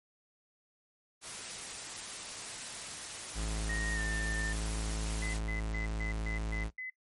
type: noise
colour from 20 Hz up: white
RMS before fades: -42 dBFS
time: 1.21-5.41 s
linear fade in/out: 50 ms
type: tone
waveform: 45% pulse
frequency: 54 Hz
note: A1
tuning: 32 cents flat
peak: -33 dBFS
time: 3.34-6.71 s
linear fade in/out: 50 ms
type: tone with pitch glide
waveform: sine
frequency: 1864.7 to 1792.9 Hz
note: A#6 to A6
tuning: 0 to +32 cents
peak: -36 dBFS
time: 3.69-4.53 s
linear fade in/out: 5 ms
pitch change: -68 cents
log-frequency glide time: 3.94-4 s
type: tone bursts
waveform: sine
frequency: 2024 Hz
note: B6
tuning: 42 cents sharp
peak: -38 dBFS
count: 7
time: 5.22-6.9 s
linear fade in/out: 5 ms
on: 120 ms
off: 140 ms
effects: noise-tail reverb RT60 0.1 s tail -19 dB re dry + MP3 48 kbps